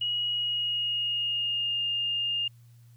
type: tone with pitch glide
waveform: sine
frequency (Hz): 2900 to 2822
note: F#7 to F7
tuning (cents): -35 to +17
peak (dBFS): -26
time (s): 0.01-2.48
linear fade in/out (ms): 5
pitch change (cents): -48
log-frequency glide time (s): 0.29-1.82
effects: added 118 Hz sine -51 dBFS peak until 2.96 s + white hiss -68 dBFS RMS until 2.96 s